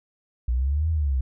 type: exponential two-way sweep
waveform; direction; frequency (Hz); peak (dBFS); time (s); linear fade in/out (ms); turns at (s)
sine; up then down; 58.27 to 82.41 to 62.7; -20; 0.48-1.21; 5; 0.9
effects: none